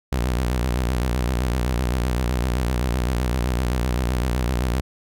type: tone with vibrato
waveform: sawtooth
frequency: 61.74 Hz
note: B1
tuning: in tune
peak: -16 dBFS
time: 0.12-4.81 s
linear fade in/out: 5 ms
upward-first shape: square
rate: 7.8 Hz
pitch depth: 100 cents each way
effects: none